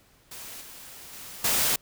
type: noise with level steps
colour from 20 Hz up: white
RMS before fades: -41 / -45 / -42 / -24 dBFS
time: 0.31-1.76 s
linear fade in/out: 5 ms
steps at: 0.61 / 1.13 / 1.44 s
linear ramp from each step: 5 ms
effects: pink hiss -60 dBFS RMS until 1.81 s